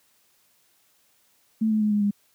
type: tone with pitch steps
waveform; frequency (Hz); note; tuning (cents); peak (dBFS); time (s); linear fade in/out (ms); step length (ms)
sine; 220 / 215.7 / 211.5 / 207.4 / 203.4; A3 / A3 / G#3 / G#3 / G#3; 0 / -34 / +32 / -2 / -36; -19; 1.61-2.11; 10; 100
effects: white hiss -64 dBFS RMS until 2.34 s + high-pass 60 Hz 12 dB/octave